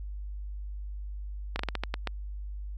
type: slowing click train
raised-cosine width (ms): 0.3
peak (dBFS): -14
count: 8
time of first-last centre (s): 1.56-2.073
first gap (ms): 33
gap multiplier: 1.26
effects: added 50 Hz sine -35 dBFS peak until 2.77 s